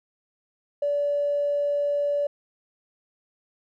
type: tone with tanh clipping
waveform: triangle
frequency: 577 Hz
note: D5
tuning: 31 cents flat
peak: -21 dBFS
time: 0.82-2.27 s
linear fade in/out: 5 ms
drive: 2 dB
effects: none